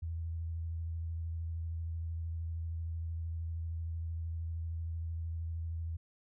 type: tone with vibrato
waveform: sine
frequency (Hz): 82.41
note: E2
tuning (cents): 0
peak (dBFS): -35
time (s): 0.02-5.97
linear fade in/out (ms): 10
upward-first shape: triangle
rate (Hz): 13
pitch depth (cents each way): 28
effects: none